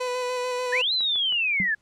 30% pulse tone with vibrato, 498.9 Hz, B4, 17 cents sharp, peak -23 dBFS, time 0-0.82 s, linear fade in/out 10 ms, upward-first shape square, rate 6.8 Hz, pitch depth 16 cents each way
sine linear two-way sweep, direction up then down, 1661.2 to 4139 to 1661.2 Hz, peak -21 dBFS, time 0.72-1.75 s, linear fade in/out 10 ms, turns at 0.93 s
clicks, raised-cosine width 0.5 ms, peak -28 dBFS, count 3, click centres 1.007 / 1.158 / 1.324 s
sine tone with exponential decay, 190.4 Hz, F#3, 50 cents sharp, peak -22 dBFS, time 1.6-1.71 s, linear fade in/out 0 ms, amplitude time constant 23 ms
effects pink hiss -67 dBFS RMS until 1.81 s + low-pass 8000 Hz 12 dB/octave

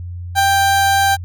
30% pulse tone with ADSR envelope, 788 Hz, G5, 9 cents sharp, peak -7 dBFS, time 0.35-1.17 s, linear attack 39 ms, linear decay 12 ms, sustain -2 dB, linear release 32 ms, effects added 88 Hz sine -25 dBFS peak until 1.24 s

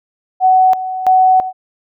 sine tone with tremolo, 748 Hz, F#5, 19 cents sharp, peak -6 dBFS, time 0.4-1.53 s, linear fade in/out 50 ms, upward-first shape square, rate 1.5 Hz, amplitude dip 75%, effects none

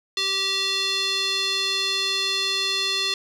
square tone with band-pass filter, 387.3 Hz, G4, 21 cents flat, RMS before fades -24 dBFS, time 0.17-3.14 s, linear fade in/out 2 ms, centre 3900 Hz, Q 3.7, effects none

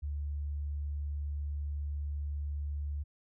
sine tone, 72.7 Hz, D2, 17 cents flat, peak -33 dBFS, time 0.02-3.04 s, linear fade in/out 20 ms, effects none

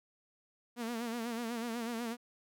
sawtooth tone with vibrato, 233.1 Hz, A#3, in tune, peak -32 dBFS, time 0.76-2.17 s, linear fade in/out 50 ms, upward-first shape sine, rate 8.1 Hz, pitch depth 75 cents each way, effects none

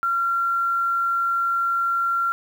sine tone with quantisation, 1372 Hz, F6, 31 cents flat, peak -19 dBFS, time 0.03-2.32 s, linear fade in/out 0 ms, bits 8, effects none

